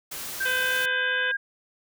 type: noise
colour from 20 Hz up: white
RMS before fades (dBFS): -35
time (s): 0.11-0.86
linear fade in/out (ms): 10
type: tone with pitch glide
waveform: sine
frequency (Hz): 1568 to 1616.7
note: G6 to G#6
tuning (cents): 0 to -47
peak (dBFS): -24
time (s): 0.4-1.37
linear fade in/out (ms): 10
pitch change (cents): +53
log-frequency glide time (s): 0.52-1.24
type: harmonic tone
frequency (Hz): 505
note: B4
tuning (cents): +39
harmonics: 1 / 2 / 3 / 4 / 5 / 6 / 7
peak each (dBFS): -34 / -39 / -33 / -39 / -34 / -34 / -36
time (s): 0.45-1.32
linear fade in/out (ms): 10
effects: none